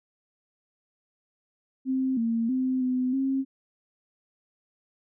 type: tone with pitch steps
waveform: sine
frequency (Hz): 262.1 / 229.2 / 258.5 / 254 / 268.2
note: C4 / A#3 / C4 / B3 / C4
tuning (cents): +3 / -29 / -21 / +49 / +43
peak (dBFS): -23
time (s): 1.85-3.45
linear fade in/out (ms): 50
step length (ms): 320
effects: none